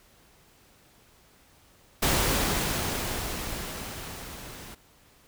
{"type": "noise with level ramp", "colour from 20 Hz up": "pink", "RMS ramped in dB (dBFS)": [-23, -44], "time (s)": [2.02, 4.75], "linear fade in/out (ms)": 10, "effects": ["pink hiss -59 dBFS RMS until 5.27 s"]}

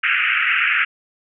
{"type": "band-pass noise", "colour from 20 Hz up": "white", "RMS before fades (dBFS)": -18, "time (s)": [0.03, 0.85], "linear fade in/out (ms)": 10, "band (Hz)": [1300, 2800], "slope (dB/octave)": 96, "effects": []}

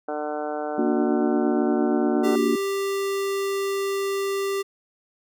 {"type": "harmonic tone", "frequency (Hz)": 150, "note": "D3", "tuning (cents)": 37, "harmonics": [2, 3, 4, 5, 6, 7, 8, 9, 10], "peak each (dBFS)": [-34, -32, -31, -31, -40, -44, -45, -40, -42], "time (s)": [0.08, 2.36], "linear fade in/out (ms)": 5}
{"type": "chord", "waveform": "sine", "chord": "Bb augmented", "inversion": "none", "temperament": "just", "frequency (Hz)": [233.1, 291.4, 364.2], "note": ["Bb3", "D4", "F#4"], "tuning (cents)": [0, -13, -27], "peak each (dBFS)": -24, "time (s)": [0.78, 2.56], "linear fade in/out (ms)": 5}
{"type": "tone", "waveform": "square", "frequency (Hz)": 394, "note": "G4", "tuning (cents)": 9, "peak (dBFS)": -24, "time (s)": [2.23, 4.63], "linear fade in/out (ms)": 20}
{"effects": []}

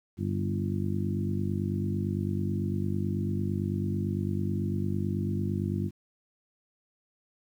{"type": "harmonic tone with a mistuned harmonic", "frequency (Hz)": 49, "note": "G1", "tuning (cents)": 0, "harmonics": [2, 3, 4, 5, 6, 7], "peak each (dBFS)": [-31, -35, -32, -37, -40, -37], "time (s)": [0.17, 5.91], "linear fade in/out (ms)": 50, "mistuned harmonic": 2, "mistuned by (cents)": -26, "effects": ["10-bit"]}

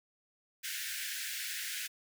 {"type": "high-pass noise", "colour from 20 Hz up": "pink", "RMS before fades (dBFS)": -39, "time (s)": [0.63, 1.88], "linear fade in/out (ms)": 20, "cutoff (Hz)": 1500, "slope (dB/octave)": 96, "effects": []}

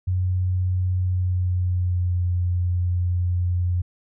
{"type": "tone with pitch glide", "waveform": "sine", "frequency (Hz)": [91.6, 88.94], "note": ["F#2", "F2"], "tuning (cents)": [-17, 32], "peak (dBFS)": -19, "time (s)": [0.07, 3.82], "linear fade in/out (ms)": 10, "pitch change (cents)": -51, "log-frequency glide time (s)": [1, 2.24], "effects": []}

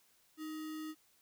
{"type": "tone with sample-and-hold", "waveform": "sine", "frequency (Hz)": 311.1, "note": "D#4", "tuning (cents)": 0, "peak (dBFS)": -40, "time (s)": [0.37, 0.95], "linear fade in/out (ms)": 50, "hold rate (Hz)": 1575, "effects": ["white hiss -70 dBFS RMS until 1.21 s"]}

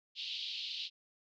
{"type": "band-pass noise", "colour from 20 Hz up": "white", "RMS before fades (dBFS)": -41, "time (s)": [0.15, 0.9], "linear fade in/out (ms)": 50, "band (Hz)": [2800, 4400], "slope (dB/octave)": 48, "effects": []}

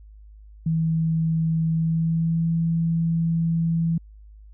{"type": "tone with pitch glide", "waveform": "sine", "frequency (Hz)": [161.9, 165.4], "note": ["E3", "E3"], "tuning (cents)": [-31, 6], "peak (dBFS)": -19, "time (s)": [0.66, 3.98], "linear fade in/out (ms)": 5, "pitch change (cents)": 37, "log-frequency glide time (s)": [1.7, 2.48], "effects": ["added 52 Hz sine -43 dBFS peak until 4.53 s"]}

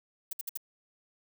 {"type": "noise bursts", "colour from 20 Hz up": "violet", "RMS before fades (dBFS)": -35, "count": 4, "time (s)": [0.31, 0.574], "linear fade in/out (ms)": 5, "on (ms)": 21, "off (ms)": 60, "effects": []}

